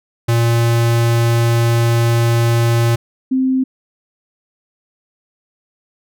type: tone pair in turn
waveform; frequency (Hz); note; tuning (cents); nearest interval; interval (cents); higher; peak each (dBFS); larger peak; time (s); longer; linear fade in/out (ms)
square / sine; 116.9 / 261; A#2 / C4; +5 / -4; octave + major second; 1391; second; -12; neither; 0.28-2.96 / 3.31-3.64; first; 10
effects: none